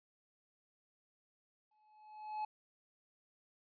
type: tone with exponential growth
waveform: triangle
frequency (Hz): 854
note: G#5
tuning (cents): +48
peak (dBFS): -33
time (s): 1.71-2.45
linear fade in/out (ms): 5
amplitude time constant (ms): 160
effects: resampled to 11025 Hz